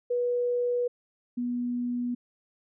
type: tone pair in turn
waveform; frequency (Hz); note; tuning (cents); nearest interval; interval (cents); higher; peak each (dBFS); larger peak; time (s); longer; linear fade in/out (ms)
sine; 487.3 / 243.7; B4 / B3; -23 / -23; octave; 1200; first; -24 / -27; first; 0.1-0.88 / 1.37-2.15; neither; 10
effects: none